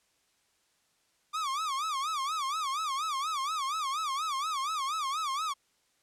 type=tone with vibrato; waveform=45% pulse; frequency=1174 Hz; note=D6; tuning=1 cent flat; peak=-30 dBFS; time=1.33-5.54 s; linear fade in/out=20 ms; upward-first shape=sine; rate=4.2 Hz; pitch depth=180 cents each way; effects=white hiss -71 dBFS RMS until 6.02 s + low-pass 9000 Hz 12 dB/octave